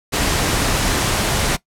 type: noise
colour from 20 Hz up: pink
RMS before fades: -18 dBFS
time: 0.12-1.57 s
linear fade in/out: 20 ms
effects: noise-tail reverb RT60 0.1 s tail -19 dB re dry + low-pass 11000 Hz 12 dB/octave